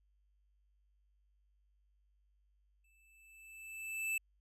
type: tone with exponential growth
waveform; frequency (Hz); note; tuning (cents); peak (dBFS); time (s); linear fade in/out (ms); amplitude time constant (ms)
square; 2637; E7; 0; -33; 2.84-4.18; 5; 290
effects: added 50 Hz sine -70 dBFS peak until 4.4 s + resampled to 32000 Hz